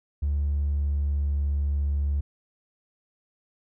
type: tone with pitch glide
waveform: triangle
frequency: 72.2 to 71.49 Hz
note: D2 to D2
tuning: -29 to -46 cents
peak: -19 dBFS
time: 0.22-2.21 s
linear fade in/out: 10 ms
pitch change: -17 cents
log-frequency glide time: 0.42-1.38 s
effects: tanh soft clip ceiling -19 dBFS